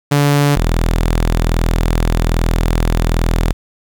sawtooth tone pair in turn, 143.9 / 41.23 Hz, D3 / E1, -35 / +1 cents, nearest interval octave + minor seventh, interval 2164 cents, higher first, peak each -6 / -8 dBFS, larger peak first, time 0.11-0.56 / 0.56-3.53 s, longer second, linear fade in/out 10 ms, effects 8-bit

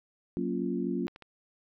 sine chord, Gb major seventh, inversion none, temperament equal, 185 / 233.1 / 277.2 / 349.2 Hz, Gb3 / Bb3 / Db4 / F4, 0 / 0 / 0 / 0 cents, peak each -34 dBFS, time 0.37-1.07 s, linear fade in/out 0 ms
clicks, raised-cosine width 0.3 ms, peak -31 dBFS, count 3, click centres 1.081 / 1.161 / 1.223 s
effects none

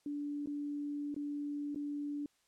sine tone with dropouts, 290.4 Hz, D4, 19 cents flat, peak -36 dBFS, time 0.06-2.26 s, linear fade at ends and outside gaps 2 ms, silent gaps 0.46-0.472 / 1.144-1.163 / 1.747-1.758 s, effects white hiss -74 dBFS RMS until 2.47 s + low-pass 9000 Hz 12 dB/octave

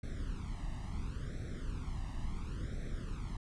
brown noise with flanger, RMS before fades -39 dBFS, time 0.03-3.37 s, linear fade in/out 5 ms, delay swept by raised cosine 0.51 to 1.06 ms, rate 0.72 Hz, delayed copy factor +1, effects resampled to 22050 Hz

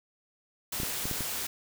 white noise, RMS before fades -34 dBFS, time 0.72-1.47 s, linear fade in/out 5 ms
clicks, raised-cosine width 3 ms, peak -22 dBFS, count 5, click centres 0.801 / 0.833 / 1.055 / 1.113 / 1.207 s
effects none

